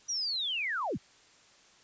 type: linear sweep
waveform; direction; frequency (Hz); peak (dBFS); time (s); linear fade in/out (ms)
sine; down; 5920 to 45.38; -30; 0.08-0.98; 20
effects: white hiss -60 dBFS RMS until 1.83 s + resampled to 16000 Hz